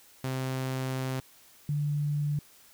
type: tone pair in turn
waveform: sawtooth / sine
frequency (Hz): 130.81 / 146.83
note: C3 / D3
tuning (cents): 0 / 0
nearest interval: major second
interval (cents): 200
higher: second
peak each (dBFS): -26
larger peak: neither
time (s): 0.24-1.2 / 1.69-2.39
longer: first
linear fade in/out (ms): 2
effects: white hiss -57 dBFS RMS until 2.73 s